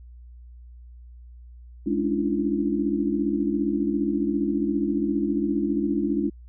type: tone cluster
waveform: sine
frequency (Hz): 208.2 / 280.8 / 295.6 / 338.3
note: G#3 / C#4 / D4 / E4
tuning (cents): +5 / +22 / +11 / +45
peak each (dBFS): -27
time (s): 1.86-6.3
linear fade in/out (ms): 10
effects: added 60 Hz sine -42 dBFS peak until 6.48 s